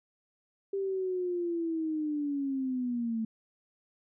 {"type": "linear sweep", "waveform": "sine", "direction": "down", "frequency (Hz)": [395.7, 220], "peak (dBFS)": -29, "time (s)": [0.73, 3.25], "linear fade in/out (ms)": 5, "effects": []}